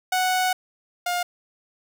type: tone pair in turn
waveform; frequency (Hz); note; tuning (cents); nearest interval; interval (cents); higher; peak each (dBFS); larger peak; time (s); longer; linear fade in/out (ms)
sawtooth; 740 / 709; F#5 / F5; 0 / +26; minor second; 74; first; -16 / -19; first; 0.12-0.53 / 1.06-1.23; first; 5
effects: none